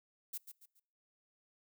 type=noise with echo; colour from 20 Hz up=violet; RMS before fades=-41 dBFS; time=0.33-0.38 s; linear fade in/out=10 ms; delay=140 ms; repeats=3; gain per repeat=-9 dB; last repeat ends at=0.8 s; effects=noise-tail reverb RT60 0.7 s tail -26 dB re dry